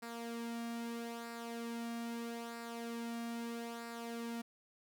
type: tone with flanger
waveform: sawtooth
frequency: 233.1 Hz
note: A#3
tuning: in tune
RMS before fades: -43 dBFS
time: 0.02-4.42 s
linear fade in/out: 10 ms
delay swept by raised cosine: 0.31 to 2.01 ms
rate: 0.78 Hz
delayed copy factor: -0.55
effects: none